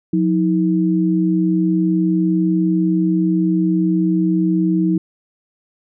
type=tone pair together; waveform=sine; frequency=179.48 / 319.8 Hz; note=F3 / D#4; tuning=+48 / +48 cents; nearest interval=minor seventh; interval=1000 cents; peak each=-16 dBFS; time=0.13-4.98 s; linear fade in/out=5 ms; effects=none